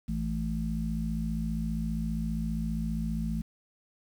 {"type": "harmonic tone", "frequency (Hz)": 55, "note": "A1", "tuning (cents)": 0, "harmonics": [1, 3, 4], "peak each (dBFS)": [-33, -33, -33], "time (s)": [0.08, 3.42], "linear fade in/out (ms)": 10, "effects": ["9-bit"]}